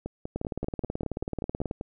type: two click trains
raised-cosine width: 2 ms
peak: -17 / -20 dBFS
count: 26 / 10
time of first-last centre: 0.36-1.711 / 0.06-1.811 s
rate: 18.5 / 5.14 Hz
effects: none